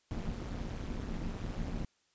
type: noise with amplitude modulation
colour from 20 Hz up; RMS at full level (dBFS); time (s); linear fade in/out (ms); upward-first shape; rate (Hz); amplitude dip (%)
brown; -34; 0.11-1.85; 0; sine; 196; 90
effects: white hiss -73 dBFS RMS until 2.14 s + resampled to 16000 Hz